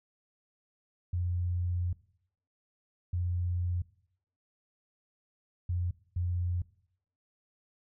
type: tone bursts at uneven times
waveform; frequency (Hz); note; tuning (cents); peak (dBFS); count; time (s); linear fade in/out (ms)
sine; 88.4; F2; +22; -28; 4; 1.13-1.93 / 3.13-3.82 / 5.69-5.91 / 6.16-6.62; 5
effects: noise-tail reverb RT60 0.7 s tail -20 dB re dry